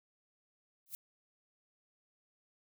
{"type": "noise with exponential growth", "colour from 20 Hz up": "violet", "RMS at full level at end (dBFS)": -38, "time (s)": [0.86, 0.95], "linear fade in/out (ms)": 0, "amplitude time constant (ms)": 19, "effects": []}